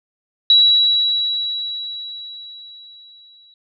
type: tone with exponential decay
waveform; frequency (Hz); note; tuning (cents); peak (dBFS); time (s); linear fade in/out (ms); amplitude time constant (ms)
sine; 3904; B7; -21; -7; 0.5-3.54; 2; 660
effects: none

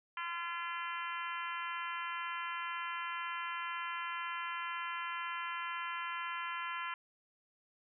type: harmonic tone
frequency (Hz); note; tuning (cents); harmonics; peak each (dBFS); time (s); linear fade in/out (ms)
342; F4; -36; 3 / 4 / 5 / 6 / 7 / 8 / 9; -41 / -43 / -45 / -47 / -48 / -49 / -50; 0.17-6.94; 2
effects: none

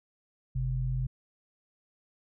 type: tone pair together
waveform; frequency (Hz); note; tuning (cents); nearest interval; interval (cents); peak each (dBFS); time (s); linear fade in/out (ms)
sine; 48.57 / 128.7; G1 / C3; -15 / -28; octave + perfect fourth; 1687; -32 / -29; 0.55-1.07; 10
effects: none

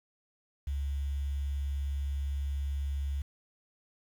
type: tone with quantisation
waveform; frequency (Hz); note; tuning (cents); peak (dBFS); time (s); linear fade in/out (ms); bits
sine; 69.8; C#2; +13; -30; 0.67-3.22; 5; 9
effects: none

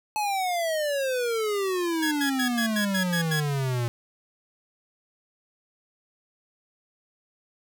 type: exponential sweep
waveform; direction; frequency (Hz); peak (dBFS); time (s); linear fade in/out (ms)
square; down; 862 to 116.54; -25; 0.16-3.88; 0
type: tone bursts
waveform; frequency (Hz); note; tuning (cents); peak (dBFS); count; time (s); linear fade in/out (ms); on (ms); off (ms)
sawtooth; 1670; G#6; +9; -22; 8; 2.02-3.405; 10; 97; 87
effects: none

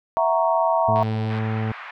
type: chord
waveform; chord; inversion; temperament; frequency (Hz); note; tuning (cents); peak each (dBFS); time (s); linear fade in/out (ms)
sine; F# dominant seventh; third; equal; 659.3 / 740 / 932.3 / 1108.7; E5 / F#5 / A#5 / C#6; 0 / 0 / 0 / 0; -20 / -26 / -21 / -26; 0.17-1.03; 0
type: harmonic tone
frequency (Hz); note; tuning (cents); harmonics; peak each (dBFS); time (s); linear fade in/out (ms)
110; A2; 0; 1 / 2 / 3 / 4 / 5 / 6 / 7 / 8 / 9; -23 / -28 / -40 / -34 / -41 / -44 / -37 / -45 / -46; 0.88-1.72; 5
type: click train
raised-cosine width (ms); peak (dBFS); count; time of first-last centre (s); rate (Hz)
0.3; -21; 47; 0.96-1.386; 108
type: band-pass noise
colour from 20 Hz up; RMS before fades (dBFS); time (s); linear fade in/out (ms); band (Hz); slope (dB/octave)
white; -37; 1.3-1.91; 5; 840 to 2100; 24
effects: none

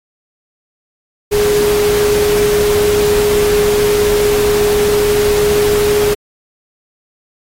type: tone in noise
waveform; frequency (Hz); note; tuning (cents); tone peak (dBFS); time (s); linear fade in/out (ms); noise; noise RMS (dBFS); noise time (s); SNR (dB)
sine; 415.3; G#4; 0; -10; 1.31-6.15; 20; pink; -20; 1.31-6.15; +7
effects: AAC 48 kbps

